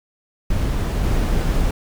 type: noise with level steps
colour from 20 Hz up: brown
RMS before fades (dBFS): -20 / -18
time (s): 0.5-1.71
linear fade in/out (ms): 5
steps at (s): 1.03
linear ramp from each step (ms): 5
effects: none